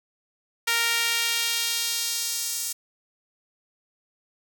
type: tone with high-pass filter sweep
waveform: sawtooth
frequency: 464.5 Hz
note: A#4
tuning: 6 cents flat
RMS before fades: -26 dBFS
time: 0.67-2.73 s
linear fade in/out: 10 ms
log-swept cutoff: 1800 to 7000 Hz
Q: 1.1
effects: none